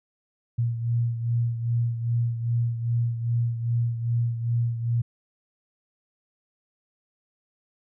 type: beating tone pair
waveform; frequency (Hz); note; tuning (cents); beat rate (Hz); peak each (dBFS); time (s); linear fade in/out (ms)
sine; 117.3 / 119.8; A#2 / A#2; +11 / +48; 2.5; -23 / -30; 0.58-5.02; 10
effects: none